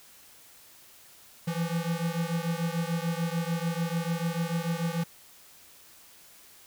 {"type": "beating tone pair", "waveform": "square", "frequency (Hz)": [164.81, 171.61], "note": ["E3", "F3"], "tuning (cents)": [0, -30], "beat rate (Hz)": 6.8, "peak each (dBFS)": [-31, -32], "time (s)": [1.47, 5.04], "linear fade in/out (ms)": 10, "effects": ["white hiss -54 dBFS RMS until 6.66 s"]}